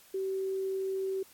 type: tone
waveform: sine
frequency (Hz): 383.6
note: G4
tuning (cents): -37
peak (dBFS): -30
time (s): 0.14-1.23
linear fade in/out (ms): 5
effects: white hiss -58 dBFS RMS until 1.33 s + AAC 64 kbps